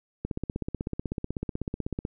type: click train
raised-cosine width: 3 ms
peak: -17 dBFS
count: 30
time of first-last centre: 0.25-2.051 s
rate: 16.1 Hz
effects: none